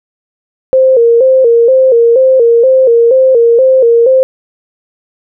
sine tone with vibrato, 493.9 Hz, B4, in tune, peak -3 dBFS, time 0.73-4.23 s, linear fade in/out 0 ms, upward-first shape square, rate 2.1 Hz, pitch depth 100 cents each way, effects none

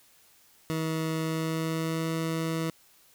20% pulse tone with pitch glide, 160.1 to 162.43 Hz, D#3 to E3, +50 to -25 cents, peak -23 dBFS, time 0.7-2.7 s, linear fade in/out 0 ms, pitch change +25 cents, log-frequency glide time 1.2-2.11 s, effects white hiss -60 dBFS RMS until 3.14 s

